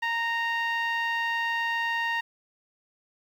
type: tone with low-pass filter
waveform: 10% pulse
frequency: 927 Hz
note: A#5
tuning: 10 cents flat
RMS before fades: -28 dBFS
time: 0.02-2.21 s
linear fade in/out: 10 ms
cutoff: 2000 Hz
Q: 1.6
effects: 9-bit